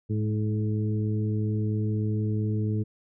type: harmonic tone with a mistuned harmonic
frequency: 107.3 Hz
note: A2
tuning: 43 cents flat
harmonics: 1 / 2 / 3 / 4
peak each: -25 / -31 / -35 / -37 dBFS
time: 0.09-2.84 s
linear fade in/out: 20 ms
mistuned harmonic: 2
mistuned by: -25 cents
effects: none